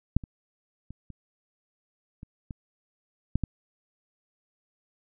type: clicks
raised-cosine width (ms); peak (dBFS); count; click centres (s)
5; -8 / -27 / -28 / -30 / -29 / -24 / -11 / -15; 8; 0.166 / 0.238 / 0.906 / 1.103 / 2.231 / 2.508 / 3.356 / 3.437
effects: none